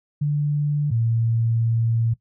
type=tone pair in turn; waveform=sine; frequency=146.83 / 114.77 Hz; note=D3 / A#2; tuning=0 / -27 cents; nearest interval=major third; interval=427 cents; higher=first; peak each=-18 dBFS; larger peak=neither; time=0.21-0.91 / 0.91-2.14 s; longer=second; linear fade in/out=10 ms; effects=noise-tail reverb RT60 0.1 s tail -17 dB re dry